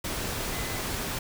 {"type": "tone in noise", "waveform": "sine", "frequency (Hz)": 2023, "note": "B6", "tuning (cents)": 41, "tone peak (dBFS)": -41, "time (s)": [0.52, 0.79], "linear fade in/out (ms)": 5, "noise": "pink", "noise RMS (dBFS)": -32, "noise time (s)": [0.04, 1.19], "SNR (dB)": -12, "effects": []}